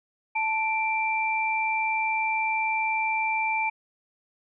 sine tone pair together, 880 / 2353 Hz, A5 / D7, 0 / +3 cents, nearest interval octave + perfect fourth, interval 1703 cents, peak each -26 dBFS, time 0.35-3.7 s, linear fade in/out 10 ms, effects none

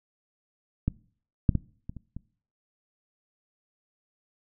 clicks, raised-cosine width 5 ms, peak -12 / -6 / -12 / -23 / -28 / -25 dBFS, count 6, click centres 0.88 / 1.492 / 1.553 / 1.895 / 1.967 / 2.166 s, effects noise-tail reverb RT60 0.5 s tail -22 dB re dry

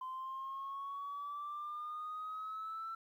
sine exponential sweep, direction up, 1030 to 1339 Hz, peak -39 dBFS, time 0.01-2.95 s, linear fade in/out 5 ms, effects tanh soft clip ceiling -37 dBFS + 12-bit

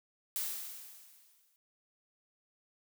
blue noise with exponential decay, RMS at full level -34 dBFS, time 0.36-1.56 s, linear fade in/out 0 ms, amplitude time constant 260 ms, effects none

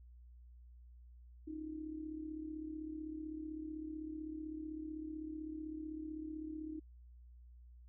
sine tone with amplitude modulation, 311.1 Hz, D#4, in tune, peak -39 dBFS, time 1.47-6.8 s, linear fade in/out 10 ms, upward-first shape sine, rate 35.8 Hz, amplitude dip 65%, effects added 60 Hz sine -55 dBFS peak until 7.88 s

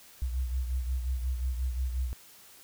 sine beating tone pair, 62.8 / 68.4 Hz, B1 / C#2, +30 / -23 cents, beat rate 5.6 Hz, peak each -28 / -36 dBFS, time 0.22-2.13 s, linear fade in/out 0 ms, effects tanh soft clip ceiling -22 dBFS + white hiss -54 dBFS RMS until 2.63 s

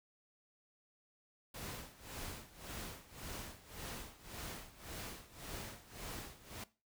pink noise with tremolo, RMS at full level -45 dBFS, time 1.54-6.64 s, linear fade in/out 5 ms, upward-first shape sine, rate 1.8 Hz, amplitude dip 85%, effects noise-tail reverb RT60 0.3 s tail -18 dB re dry

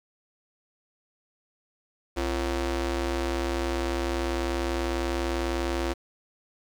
sawtooth ring-modulated tone, 201.9 Hz, G#3, 49 cents flat, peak -19 dBFS, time 2.16-5.94 s, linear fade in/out 20 ms, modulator 141 Hz, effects low-pass 7000 Hz 12 dB/octave + 8-bit

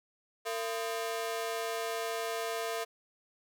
sawtooth ring-modulated tone, 567 Hz, C#5, 39 cents sharp, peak -26 dBFS, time 0.45-2.85 s, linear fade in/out 20 ms, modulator 111 Hz, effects none

